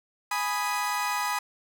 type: chord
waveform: 30% pulse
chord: G# minor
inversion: none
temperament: equal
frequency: 830.6 / 987.8 / 1244.5 Hz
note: G#5 / B5 / D#6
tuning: 0 / 0 / 0 cents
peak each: -29 / -27 / -29 dBFS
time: 0.31-1.39 s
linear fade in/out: 5 ms
effects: none